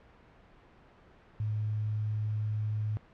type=tone with quantisation; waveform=sine; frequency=106.9 Hz; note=A2; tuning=49 cents flat; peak=-29 dBFS; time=1.4-2.97 s; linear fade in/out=0 ms; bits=9; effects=pink hiss -58 dBFS RMS until 3.13 s + low-pass 2000 Hz 12 dB/octave